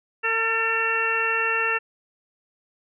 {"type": "harmonic tone with a mistuned harmonic", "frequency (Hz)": 452.3, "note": "A4", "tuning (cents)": 48, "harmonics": [1, 2, 3, 4, 5, 6], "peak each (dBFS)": [-30, -33, -27, -25, -35, -25], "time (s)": [0.23, 1.79], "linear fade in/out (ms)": 20, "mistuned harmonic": 4, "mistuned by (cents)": -24, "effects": []}